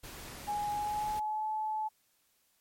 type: noise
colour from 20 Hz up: pink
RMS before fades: -46 dBFS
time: 0.03-1.2 s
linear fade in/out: 10 ms
type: tone with pitch glide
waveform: sine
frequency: 830.6 to 863.9 Hz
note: G#5 to A5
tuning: 0 to -32 cents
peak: -31 dBFS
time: 0.47-1.89 s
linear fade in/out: 20 ms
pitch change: +68 cents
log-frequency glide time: 0.74-1.46 s
effects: white hiss -72 dBFS RMS until 2.6 s + MP3 64 kbps